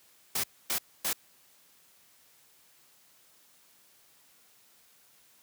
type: noise bursts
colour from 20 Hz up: white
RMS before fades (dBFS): -30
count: 3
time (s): 0.35-1.131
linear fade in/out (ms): 5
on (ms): 87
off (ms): 260
effects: white hiss -62 dBFS RMS until 5.42 s + high-pass 80 Hz 12 dB/octave